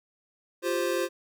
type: chord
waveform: square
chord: F suspended second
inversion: none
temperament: equal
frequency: 349.2 / 392 / 523.3 Hz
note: F4 / G4 / C5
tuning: 0 / 0 / 0 cents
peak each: -30 / -33 / -30 dBFS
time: 0.62-1.09 s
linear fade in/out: 50 ms
effects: none